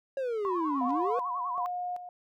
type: exponential two-way sweep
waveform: triangle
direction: down then up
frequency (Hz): 554.4 to 246.9 to 512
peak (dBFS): -27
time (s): 0.17-1.19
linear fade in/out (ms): 2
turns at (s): 0.86
type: tone with vibrato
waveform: sine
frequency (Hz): 1046.5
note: C6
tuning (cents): 0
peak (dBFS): -30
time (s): 0.45-1.66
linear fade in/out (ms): 0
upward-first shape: sine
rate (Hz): 10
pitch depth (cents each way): 130
type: tone with tremolo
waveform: sine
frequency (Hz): 717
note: F5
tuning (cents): +45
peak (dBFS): -31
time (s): 0.81-2.09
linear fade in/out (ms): 2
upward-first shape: square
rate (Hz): 1.3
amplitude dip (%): 65
type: clicks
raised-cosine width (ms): 0.2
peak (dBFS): -36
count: 2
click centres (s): 0.895 / 0.906
effects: none